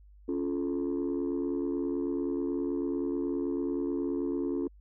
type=chord; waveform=sine; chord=Db augmented; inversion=none; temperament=just; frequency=277.2 / 346.5 / 433.1 Hz; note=Db4 / F4 / A4; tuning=0 / -14 / -27 cents; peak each=-30 / -31 / -35 dBFS; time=0.28-4.68 s; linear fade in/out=10 ms; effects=tanh soft clip ceiling -24 dBFS + added 50 Hz sine -52 dBFS peak until 4.8 s